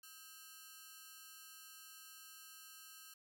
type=ring-modulated tone; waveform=5% pulse; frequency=1435 Hz; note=F6; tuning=47 cents sharp; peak=-40 dBFS; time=0.03-3.14 s; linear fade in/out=5 ms; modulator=153 Hz; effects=none